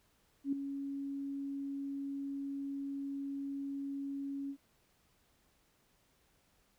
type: tone with ADSR envelope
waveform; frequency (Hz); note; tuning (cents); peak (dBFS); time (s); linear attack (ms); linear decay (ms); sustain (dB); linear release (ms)
sine; 277.8; C#4; +4; -28; 0.44-4.57; 86; 4; -9; 73
effects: pink hiss -72 dBFS RMS until 6.78 s